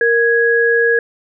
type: tone pair together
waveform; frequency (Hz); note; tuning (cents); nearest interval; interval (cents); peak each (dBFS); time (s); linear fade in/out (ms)
sine; 466.2 / 1661.3; A#4 / G#6; 0 / 0; octave + minor seventh; 2200; -13; 0.01-0.99; 2
effects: none